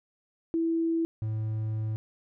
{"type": "tone pair in turn", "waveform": ["sine", "triangle"], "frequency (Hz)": [329.6, 109.1], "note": ["E4", "A2"], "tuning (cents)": [0, -14], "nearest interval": "octave + perfect fifth", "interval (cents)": 1914, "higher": "first", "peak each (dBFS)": [-24, -26], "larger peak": "first", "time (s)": [[0.54, 1.05], [1.22, 1.96]], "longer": "second", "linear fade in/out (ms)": 0, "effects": []}